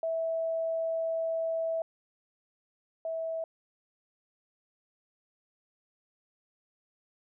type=tone pair in turn; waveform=sine; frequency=654 / 651.6 Hz; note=E5 / E5; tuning=-14 / -20 cents; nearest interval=unison; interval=6 cents; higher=first; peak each=-28 / -31 dBFS; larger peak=first; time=0.03-1.82 / 3.05-3.44 s; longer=first; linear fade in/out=2 ms; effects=none